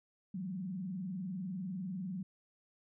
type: tone with vibrato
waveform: sine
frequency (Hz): 185.4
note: F#3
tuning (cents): +4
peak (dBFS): -37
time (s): 0.34-2.23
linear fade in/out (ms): 5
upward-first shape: triangle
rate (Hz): 20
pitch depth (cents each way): 220
effects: none